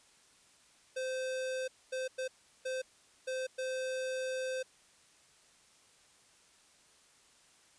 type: tone bursts at uneven times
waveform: square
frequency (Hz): 518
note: C5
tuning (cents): -17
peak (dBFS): -35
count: 6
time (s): 0.96-1.68 / 1.92-2.08 / 2.18-2.28 / 2.65-2.82 / 3.27-3.47 / 3.58-4.63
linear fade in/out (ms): 10
effects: white hiss -64 dBFS RMS until 7.78 s + resampled to 22050 Hz